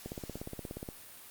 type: click train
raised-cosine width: 2 ms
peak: -26 dBFS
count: 15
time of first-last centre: 0.06-0.888 s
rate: 16.9 Hz
effects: white hiss -51 dBFS RMS until 1.3 s + Opus 48 kbps